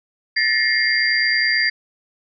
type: tone cluster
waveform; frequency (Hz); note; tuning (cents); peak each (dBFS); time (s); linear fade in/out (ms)
sine; 1763 / 1892 / 2125 / 4745; A6 / A#6 / C7 / D8; +3 / +25 / +26 / +17; -21; 0.36-1.7; 10
effects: none